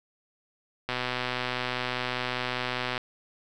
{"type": "click train", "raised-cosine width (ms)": 0.3, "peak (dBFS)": -13, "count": 262, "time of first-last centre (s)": [0.89, 2.978], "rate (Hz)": 125, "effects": []}